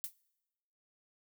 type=noise with exponential decay; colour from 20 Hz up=violet; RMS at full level=-34 dBFS; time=0.04-0.14 s; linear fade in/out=0 ms; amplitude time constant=20 ms; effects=noise-tail reverb RT60 1.0 s tail -23 dB re dry